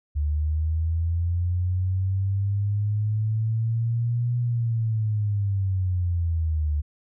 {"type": "linear two-way sweep", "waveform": "sine", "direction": "up then down", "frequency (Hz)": [73.1, 121.5, 73.1], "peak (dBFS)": -21, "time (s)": [0.15, 6.82], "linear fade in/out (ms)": 20, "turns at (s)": 4.38, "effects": []}